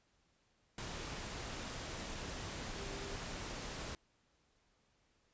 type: tone in noise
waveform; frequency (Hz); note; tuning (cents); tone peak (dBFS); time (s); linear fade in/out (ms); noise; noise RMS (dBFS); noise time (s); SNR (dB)
sine; 396.7; G4; +21; -49; 2.76-3.16; 2; pink; -44; 0.78-3.95; -8
effects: pink hiss -75 dBFS RMS until 5.33 s + resampled to 16000 Hz